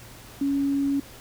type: tone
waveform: sine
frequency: 278.9 Hz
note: C#4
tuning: 11 cents sharp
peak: -21 dBFS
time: 0.41-1 s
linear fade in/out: 5 ms
effects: added 117 Hz sine -50 dBFS peak until 1.2 s + pink hiss -46 dBFS RMS until 1.2 s